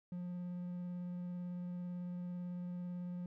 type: tone with vibrato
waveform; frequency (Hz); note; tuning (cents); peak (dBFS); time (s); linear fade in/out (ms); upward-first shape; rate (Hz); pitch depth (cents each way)
triangle; 177.6; F3; +29; -38; 0.12-3.26; 2; sine; 18; 9
effects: none